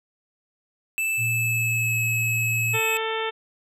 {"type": "tone with pitch glide", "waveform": "square", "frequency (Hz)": [2637, 2577], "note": ["E7", "E7"], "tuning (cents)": [0, -40], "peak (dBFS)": -23, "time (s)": [0.98, 2.97], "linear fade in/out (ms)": 0, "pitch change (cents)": -40, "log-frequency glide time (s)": [1.11, 2]}
{"type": "tone", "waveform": "sine", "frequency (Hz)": 116.54, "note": "A#2", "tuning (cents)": 0, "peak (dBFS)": -26, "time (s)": [1.17, 2.8], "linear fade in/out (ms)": 50}
{"type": "harmonic tone", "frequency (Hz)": 444.7, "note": "A4", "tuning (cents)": 18, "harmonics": [1, 2, 3, 4, 5, 6, 7, 8], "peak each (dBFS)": [-28, -31, -33, -34, -35, -36, -36, -37], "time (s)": [2.73, 3.31], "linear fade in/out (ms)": 20}
{"effects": []}